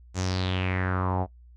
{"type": "tone with low-pass filter sweep", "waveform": "sawtooth", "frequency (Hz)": 92.5, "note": "F#2", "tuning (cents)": 0, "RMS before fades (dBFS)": -27, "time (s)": [0.14, 1.27], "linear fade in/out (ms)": 50, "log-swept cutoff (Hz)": [7200, 710], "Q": 4.5, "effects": ["noise-tail reverb RT60 0.1 s tail -20 dB re dry", "added 60 Hz sine -48 dBFS peak until 1.56 s"]}